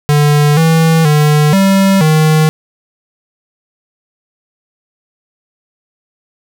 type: tone with pitch steps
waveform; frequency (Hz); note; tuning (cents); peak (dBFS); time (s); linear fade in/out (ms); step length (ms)
square; 147.4 / 162.4 / 149.8 / 194.2 / 156; D3 / E3 / D3 / G3 / D#3; +7 / -26 / +35 / -16 / +5; -7; 0.09-2.49; 0; 480
effects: none